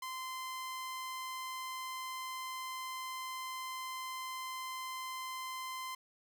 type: tone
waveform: sawtooth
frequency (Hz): 1036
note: C6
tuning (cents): -17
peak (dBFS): -36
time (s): 0.02-5.95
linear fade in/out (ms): 5
effects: none